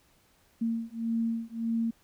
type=beating tone pair; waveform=sine; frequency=227.8 / 229.5 Hz; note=A#3 / A#3; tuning=-40 / -27 cents; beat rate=1.7 Hz; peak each=-31 dBFS; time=0.61-1.91 s; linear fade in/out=10 ms; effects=pink hiss -65 dBFS RMS until 2.03 s